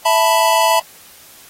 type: chord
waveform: square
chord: E suspended fourth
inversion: none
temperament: equal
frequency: 659.3 / 880 / 987.8 Hz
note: E5 / A5 / B5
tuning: 0 / 0 / 0 cents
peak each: -17 / -16 / -16 dBFS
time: 0.05-0.8 s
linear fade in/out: 10 ms
effects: white hiss -43 dBFS RMS until 1.49 s + AAC 48 kbps